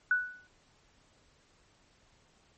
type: tone with exponential decay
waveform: sine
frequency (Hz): 1480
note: F#6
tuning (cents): 0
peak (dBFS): -21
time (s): 0.11-0.47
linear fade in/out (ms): 2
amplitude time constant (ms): 77
effects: pink hiss -66 dBFS RMS until 2.57 s + MP3 32 kbps